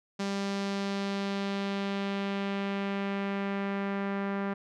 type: tone with low-pass filter sweep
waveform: sawtooth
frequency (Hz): 198.1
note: G3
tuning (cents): +18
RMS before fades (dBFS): -32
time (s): 0.19-4.54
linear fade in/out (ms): 10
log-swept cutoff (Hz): 5700 to 1700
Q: 1.4
effects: none